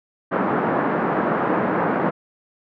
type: band-pass noise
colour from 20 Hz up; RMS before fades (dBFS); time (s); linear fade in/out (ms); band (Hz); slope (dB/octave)
pink; -21; 0.31-2.11; 20; 180 to 1500; 24
effects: none